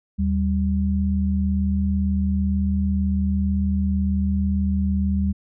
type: tone pair together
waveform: sine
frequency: 77.8 / 195.79 Hz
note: D#2 / G3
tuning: 0 / -2 cents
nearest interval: octave + major third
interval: 1598 cents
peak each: -21 dBFS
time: 0.18-5.33 s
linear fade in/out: 20 ms
effects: none